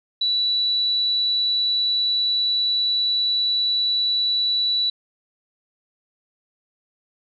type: tone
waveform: sine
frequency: 3945 Hz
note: B7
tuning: 3 cents flat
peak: -18 dBFS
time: 0.21-4.9 s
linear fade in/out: 5 ms
effects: none